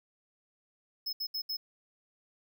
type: tone bursts at uneven times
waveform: square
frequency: 5180 Hz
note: E8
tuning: 31 cents flat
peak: -33 dBFS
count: 4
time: 1.06-1.13 / 1.2-1.27 / 1.34-1.42 / 1.49-1.57 s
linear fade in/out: 10 ms
effects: none